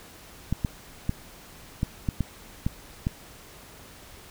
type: clicks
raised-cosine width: 5 ms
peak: -12 dBFS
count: 8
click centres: 0.526 / 0.648 / 1.094 / 1.831 / 2.088 / 2.207 / 2.665 / 3.069 s
effects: pink hiss -48 dBFS RMS until 4.3 s